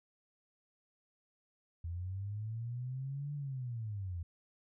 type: linear two-way sweep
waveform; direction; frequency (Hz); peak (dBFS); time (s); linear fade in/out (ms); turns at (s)
sine; up then down; 82.41 to 146.83 to 82.41; -37; 1.84-4.23; 5; 3.34
effects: none